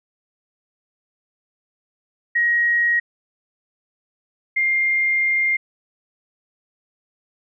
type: tone pair in turn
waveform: sine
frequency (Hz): 1891 / 2111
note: A#6 / C7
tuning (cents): +24 / +15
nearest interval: major second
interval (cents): 191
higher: second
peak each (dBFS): -15 / -16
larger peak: first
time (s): 2.35-3 / 4.56-5.57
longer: second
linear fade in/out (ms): 10
effects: none